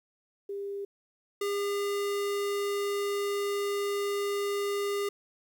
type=tone pair in turn; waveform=sine / square; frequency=400 / 404.2 Hz; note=G4 / G#4; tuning=+35 / -47 cents; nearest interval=unison; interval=18 cents; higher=second; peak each=-33 / -29 dBFS; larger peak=second; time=0.49-0.85 / 1.41-5.09 s; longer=second; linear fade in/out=5 ms; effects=11-bit